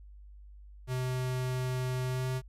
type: tone with pitch glide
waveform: square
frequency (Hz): 127.7 to 129.11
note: C3 to C3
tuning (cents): -42 to -23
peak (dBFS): -31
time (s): 0.87-2.42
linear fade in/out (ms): 50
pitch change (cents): +19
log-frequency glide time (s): 2.06-2.28
effects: added 50 Hz sine -48 dBFS peak until 2.48 s + resampled to 32000 Hz